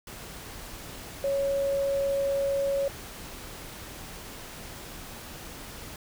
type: tone in noise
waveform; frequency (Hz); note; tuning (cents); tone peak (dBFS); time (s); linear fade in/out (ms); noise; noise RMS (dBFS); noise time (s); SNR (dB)
sine; 554.4; C#5; 0; -24; 1.24-2.88; 2; pink; -42; 0.07-5.96; +15
effects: none